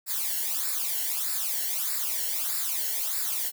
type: noise with flanger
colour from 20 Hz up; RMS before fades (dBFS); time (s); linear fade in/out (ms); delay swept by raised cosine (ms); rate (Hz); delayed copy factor
blue; -29; 0.06-3.52; 50; 0.32 to 0.83; 1.6; -0.8
effects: none